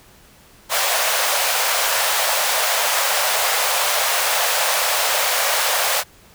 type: high-pass noise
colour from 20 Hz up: pink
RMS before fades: -19 dBFS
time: 0.69-6.04 s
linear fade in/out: 50 ms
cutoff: 530 Hz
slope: 48 dB/octave
effects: pink hiss -49 dBFS RMS until 6.34 s